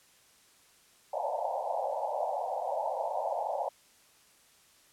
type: band-pass noise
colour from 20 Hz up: pink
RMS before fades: -33 dBFS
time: 1.13-3.69 s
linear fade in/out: 5 ms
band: 530 to 920 Hz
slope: 96 dB/octave
effects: white hiss -62 dBFS RMS until 4.92 s + low-pass 11000 Hz 12 dB/octave